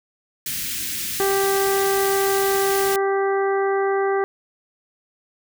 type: band-stop noise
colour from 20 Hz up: white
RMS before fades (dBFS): -27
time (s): 0.46-2.96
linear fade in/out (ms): 2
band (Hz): 320 to 1700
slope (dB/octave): 24
type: harmonic tone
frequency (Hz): 392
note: G4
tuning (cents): 0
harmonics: 1 / 2 / 3 / 4 / 5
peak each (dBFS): -19 / -25 / -29 / -31 / -33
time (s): 1.2-4.24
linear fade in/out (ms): 0
effects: none